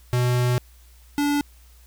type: tone pair in turn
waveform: square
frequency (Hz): 123.6 / 289.1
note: B2 / D4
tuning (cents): +2 / -27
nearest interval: octave + minor third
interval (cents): 1471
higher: second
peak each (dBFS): -19 / -20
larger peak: first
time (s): 0.13-0.58 / 1.18-1.41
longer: first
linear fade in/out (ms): 0
effects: added 60 Hz sine -48 dBFS peak until 1.86 s + white hiss -57 dBFS RMS until 1.86 s